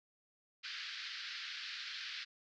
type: band-pass noise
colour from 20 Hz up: white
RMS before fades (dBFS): -45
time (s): 0.63-2.25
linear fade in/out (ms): 20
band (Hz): 1400 to 4900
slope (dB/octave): 48
effects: none